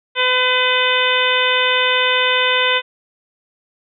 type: harmonic tone with a mistuned harmonic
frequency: 505 Hz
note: B4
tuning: 39 cents sharp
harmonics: 1 / 2 / 3 / 4 / 5 / 6 / 7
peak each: -21 / -21 / -21 / -21 / -21 / -21 / -21 dBFS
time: 0.15-2.82 s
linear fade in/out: 50 ms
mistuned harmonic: 7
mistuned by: +15 cents
effects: none